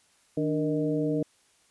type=harmonic tone with a mistuned harmonic; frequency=155.56 Hz; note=D#3; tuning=in tune; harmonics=1 / 2 / 3 / 4; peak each=-31 / -27 / -30 / -35 dBFS; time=0.37-1.23 s; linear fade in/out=5 ms; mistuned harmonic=2; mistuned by=-86 cents; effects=white hiss -64 dBFS RMS until 1.7 s + resampled to 24000 Hz